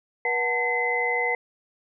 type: tone cluster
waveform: sine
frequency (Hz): 482.3 / 741 / 890 / 2043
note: B4 / F#5 / A5 / C7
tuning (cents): -41 / +2 / +20 / -42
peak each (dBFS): -28 / -31 / -31 / -24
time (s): 0.25-1.35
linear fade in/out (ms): 2
effects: none